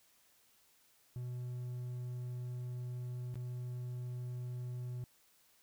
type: tone with dropouts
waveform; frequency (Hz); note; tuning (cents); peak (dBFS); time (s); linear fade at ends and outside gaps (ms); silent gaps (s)
triangle; 123.7; B2; +3; -37; 1.16-5.04; 0; 3.342-3.356
effects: white hiss -69 dBFS RMS until 5.62 s